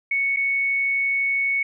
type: tone with dropouts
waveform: sine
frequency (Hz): 2217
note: C#7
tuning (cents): 0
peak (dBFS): -19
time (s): 0.11-1.63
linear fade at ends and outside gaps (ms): 5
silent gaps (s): 0.363-0.369
effects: none